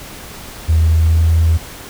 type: tone with pitch glide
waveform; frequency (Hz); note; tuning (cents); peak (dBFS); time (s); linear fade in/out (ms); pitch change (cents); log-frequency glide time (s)
triangle; 80.4 to 81.71; E2 to E2; -43 to -15; -5; 0.68-1.58; 20; +28; 0.89-1.32
effects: tanh soft clip ceiling -6 dBFS + pink hiss -33 dBFS RMS until 1.89 s